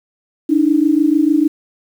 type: tone pair together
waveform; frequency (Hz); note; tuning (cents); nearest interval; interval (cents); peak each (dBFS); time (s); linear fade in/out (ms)
sine; 290.6 / 317.3; D4 / D#4; -18 / +34; major second; 152; -13; 0.49-1.48; 10
effects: 7-bit